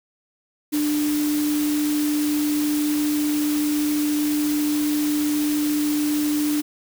sine tone in noise, 297.6 Hz, D4, 23 cents sharp, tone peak -19 dBFS, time 0.72-6.62 s, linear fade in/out 20 ms, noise white, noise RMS -31 dBFS, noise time 0.72-6.62 s, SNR +9 dB, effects none

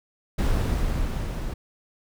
brown noise with level ramp, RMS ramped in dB -21 to -30 dBFS, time 0.38-1.54 s, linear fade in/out 10 ms, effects none

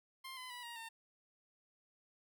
15% pulse tone with pitch steps, 1055 / 1016.1 / 978.7 / 942.6 / 907.9 Hz, C6 / B5 / B5 / A#5 / A#5, +14 / +49 / -16 / +19 / -46 cents, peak -40 dBFS, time 0.24-0.89 s, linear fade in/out 10 ms, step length 130 ms, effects none

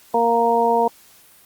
harmonic tone, 233.1 Hz, A#3, in tune, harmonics 1 / 2 / 3 / 4, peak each -26 / -19 / -20 / -18 dBFS, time 0.14-0.88 s, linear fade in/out 5 ms, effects white hiss -50 dBFS RMS until 1.45 s + Opus 48 kbps

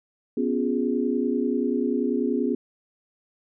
sine chord, C# dominant seventh, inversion third, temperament equal with one note detuned, 246.9 / 277.2 / 354.9 / 415.3 Hz, B3 / C#4 / E#4 / G#4, 0 / 0 / +28 / 0 cents, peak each -25 / -27 / -29 / -28 dBFS, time 0.37-2.55 s, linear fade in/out 5 ms, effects none

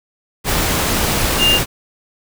sine tone in noise, 2806 Hz, F7, 8 cents sharp, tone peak -11 dBFS, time 1.38-1.6 s, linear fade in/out 50 ms, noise pink, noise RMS -17 dBFS, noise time 0.44-1.66 s, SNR +3 dB, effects none

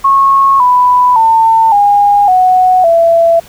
sine tone with pitch steps, 1094 / 991.7 / 898.9 / 814.9 / 738.6 / 669.6 Hz, C#6 / B5 / A5 / G#5 / F#5 / E5, -23 / +7 / +37 / -33 / -3 / +27 cents, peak -4 dBFS, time 0.04-3.4 s, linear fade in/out 10 ms, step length 560 ms, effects pink hiss -37 dBFS RMS until 3.48 s

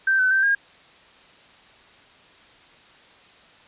sine tone with pitch steps, 1561 / 1516 / 1558 / 1622 Hz, G6 / F#6 / G6 / G#6, -8 / +42 / -11 / -41 cents, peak -16 dBFS, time 0.07-0.55 s, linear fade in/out 5 ms, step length 120 ms, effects white hiss -51 dBFS RMS until 3.67 s + resampled to 8000 Hz

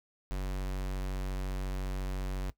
square tone, 47.15 Hz, F#1, 33 cents sharp, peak -33 dBFS, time 0.31-2.5 s, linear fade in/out 0 ms, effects noise-tail reverb RT60 0.1 s tail -18 dB re dry

